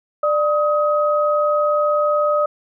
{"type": "tone pair together", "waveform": "sine", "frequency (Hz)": [594, 1262.6], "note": ["D5", "D#6"], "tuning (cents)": [20, 25], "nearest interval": "octave + minor second", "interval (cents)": 1305, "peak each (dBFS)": [-16, -19], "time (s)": [0.23, 2.46], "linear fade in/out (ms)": 5, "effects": []}